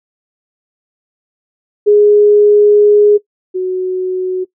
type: tone pair in turn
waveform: sine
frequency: 415.3 / 370 Hz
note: G#4 / F#4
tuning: 0 / 0 cents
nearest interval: major second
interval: 200 cents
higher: first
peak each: -4 / -13 dBFS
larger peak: first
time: 1.86-3.18 / 3.54-4.45 s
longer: first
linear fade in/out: 20 ms
effects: noise-tail reverb RT60 0.1 s tail -19 dB re dry